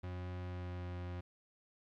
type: tone with pitch glide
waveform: 40% pulse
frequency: 90.3 to 88.9 Hz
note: F#2 to F2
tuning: -42 to +31 cents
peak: -40 dBFS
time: 0.03-1.21 s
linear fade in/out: 10 ms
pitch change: -27 cents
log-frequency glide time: 0.3-1 s
effects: low-pass 3000 Hz 12 dB/octave + 13-bit